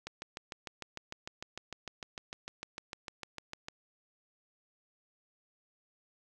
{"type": "click train", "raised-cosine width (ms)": 0.2, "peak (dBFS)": -23, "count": 25, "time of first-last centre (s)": [0.07, 3.684], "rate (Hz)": 6.64, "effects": []}